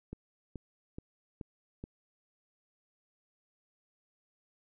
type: click train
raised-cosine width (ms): 3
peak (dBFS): -28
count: 5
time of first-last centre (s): 0.13-1.839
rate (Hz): 2.34
effects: none